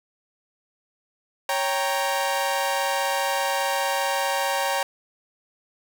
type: chord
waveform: sawtooth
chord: G diminished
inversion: second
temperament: equal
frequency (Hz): 554.4 / 784 / 932.3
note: Db5 / G5 / Bb5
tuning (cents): 0 / 0 / 0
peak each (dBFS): -23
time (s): 1.49-4.83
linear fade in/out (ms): 2
effects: none